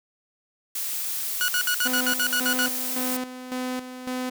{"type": "noise", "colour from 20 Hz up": "blue", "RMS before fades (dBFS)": -29, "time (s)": [0.75, 3.17], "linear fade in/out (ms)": 5}
{"type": "tone bursts", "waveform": "sawtooth", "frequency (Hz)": 1460, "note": "F#6", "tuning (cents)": -24, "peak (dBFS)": -18, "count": 10, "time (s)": [1.41, 2.661], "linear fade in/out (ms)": 0, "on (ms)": 72, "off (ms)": 59}
{"type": "tone with tremolo", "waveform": "sawtooth", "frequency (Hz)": 253.6, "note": "B3", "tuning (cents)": 46, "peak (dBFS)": -23, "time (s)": [1.85, 4.3], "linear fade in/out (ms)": 10, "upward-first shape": "square", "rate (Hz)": 1.8, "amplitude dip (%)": 65}
{"effects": []}